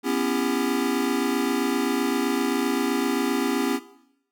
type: chord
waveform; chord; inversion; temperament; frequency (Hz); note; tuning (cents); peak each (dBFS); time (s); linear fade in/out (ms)
square; C# half-diminished seventh; third; just; 249.5 / 277.2 / 332.6 / 399.1; B3 / C#4 / E4 / G4; +18 / 0 / +16 / +31; -28 / -27 / -30 / -29; 0.03-3.8; 50
effects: noise-tail reverb RT60 0.8 s tail -17 dB re dry